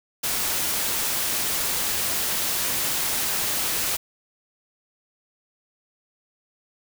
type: noise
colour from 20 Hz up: white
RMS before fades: -25 dBFS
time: 0.23-3.97 s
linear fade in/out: 10 ms
effects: none